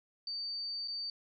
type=tone with dropouts; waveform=sine; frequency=4600 Hz; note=D8; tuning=37 cents flat; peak=-36 dBFS; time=0.27-1.1 s; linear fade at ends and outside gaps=2 ms; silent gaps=0.876-0.881 s; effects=none